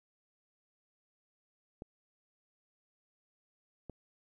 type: clicks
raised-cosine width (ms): 2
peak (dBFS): -30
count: 2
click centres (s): 1.821 / 3.897
effects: 12-bit